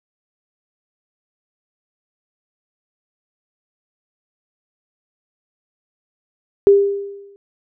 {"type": "tone with exponential decay", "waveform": "sine", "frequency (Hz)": 400, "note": "G4", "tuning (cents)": 35, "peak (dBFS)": -4, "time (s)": [6.67, 7.36], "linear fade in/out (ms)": 0, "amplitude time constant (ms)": 150, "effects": []}